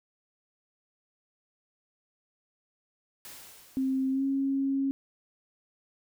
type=noise with exponential decay; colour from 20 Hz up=white; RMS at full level=-44 dBFS; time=3.25-4.77 s; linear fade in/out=1 ms; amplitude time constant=330 ms
type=tone with pitch glide; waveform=sine; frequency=264.6 to 272.5 Hz; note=C4 to C#4; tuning=+20 to -29 cents; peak=-25 dBFS; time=3.77-4.91 s; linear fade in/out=0 ms; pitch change=+51 cents; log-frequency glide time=4.11-4.24 s
effects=none